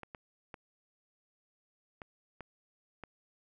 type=clicks; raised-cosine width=0.5 ms; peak=-29 dBFS; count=6; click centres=0.033 / 0.148 / 0.542 / 2.018 / 2.407 / 3.037 s; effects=none